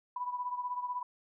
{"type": "beating tone pair", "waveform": "sine", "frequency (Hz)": [985, 1001], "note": ["B5", "B5"], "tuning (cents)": [-5, 23], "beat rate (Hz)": 16, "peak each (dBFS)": [-35, -40], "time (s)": [0.16, 1.03], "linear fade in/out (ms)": 5, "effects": []}